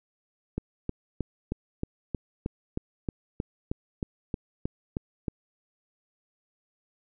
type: click train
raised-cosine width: 3 ms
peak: -16 dBFS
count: 16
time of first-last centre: 0.58-5.282 s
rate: 3.19 Hz
effects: none